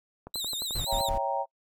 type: click train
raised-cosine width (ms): 1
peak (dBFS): -27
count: 7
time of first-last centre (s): 0.27-0.796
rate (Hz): 11.4
type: tone with vibrato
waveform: sawtooth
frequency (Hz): 3873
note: B7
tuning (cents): -35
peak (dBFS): -28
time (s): 0.34-1.09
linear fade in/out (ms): 2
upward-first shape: triangle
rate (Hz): 7.7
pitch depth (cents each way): 140
type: noise bursts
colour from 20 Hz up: brown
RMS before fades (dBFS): -33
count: 3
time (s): 0.75-1.18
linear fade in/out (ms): 5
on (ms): 100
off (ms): 65
type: chord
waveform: sine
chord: C# diminished seventh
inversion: none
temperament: equal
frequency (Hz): 554.4 / 659.3 / 784 / 932.3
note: C#5 / E5 / G5 / Bb5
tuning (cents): 0 / 0 / 0 / 0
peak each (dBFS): -32 / -35 / -31 / -31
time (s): 0.86-1.46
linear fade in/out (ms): 50
effects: noise-tail reverb RT60 0.1 s tail -25 dB re dry